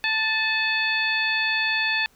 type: harmonic tone with a mistuned harmonic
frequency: 880 Hz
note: A5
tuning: in tune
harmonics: 1 / 2 / 3 / 4 / 5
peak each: -32 / -24 / -25 / -30 / -31 dBFS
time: 0.04-2.06 s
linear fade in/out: 0 ms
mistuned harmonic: 3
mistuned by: -43 cents
effects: pink hiss -59 dBFS RMS until 2.15 s